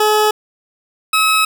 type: tone pair in turn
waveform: 20% pulse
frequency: 425.9 / 1284.8 Hz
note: G#4 / E6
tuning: +44 / -45 cents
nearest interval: octave + perfect fifth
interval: 1911 cents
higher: second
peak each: -6 dBFS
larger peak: neither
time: 0-0.31 / 1.13-1.45 s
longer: second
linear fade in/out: 5 ms
effects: none